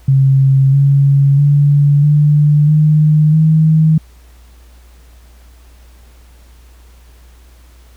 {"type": "tone with pitch steps", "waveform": "sine", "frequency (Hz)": [135.2, 139.4, 143.74, 148.21, 152.81, 157.56], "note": ["C#3", "C#3", "D3", "D3", "D#3", "D#3"], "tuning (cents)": [-43, 10, -37, 16, -31, 22], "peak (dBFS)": -6, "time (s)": [0.08, 3.98], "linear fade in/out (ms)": 5, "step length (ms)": 650, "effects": ["added 60 Hz sine -39 dBFS peak until 7.96 s", "pink hiss -50 dBFS RMS until 7.96 s"]}